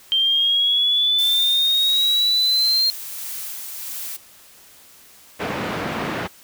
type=exponential sweep; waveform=sine; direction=up; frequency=3144 to 4207 Hz; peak=-15 dBFS; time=0.12-2.9 s; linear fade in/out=0 ms
type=noise with tremolo; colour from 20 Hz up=blue; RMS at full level=-30 dBFS; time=1.18-4.17 s; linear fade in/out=10 ms; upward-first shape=sine; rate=1.5 Hz; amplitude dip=30%
type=band-pass noise; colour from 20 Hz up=pink; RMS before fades=-26 dBFS; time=5.39-6.28 s; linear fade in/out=20 ms; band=160 to 2400 Hz; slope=12 dB/octave
effects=white hiss -48 dBFS RMS until 6.43 s